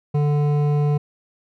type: tone with hard clipping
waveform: triangle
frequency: 146.83 Hz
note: D3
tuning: in tune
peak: -18 dBFS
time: 0.14-0.98 s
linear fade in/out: 10 ms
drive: 15 dB
effects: none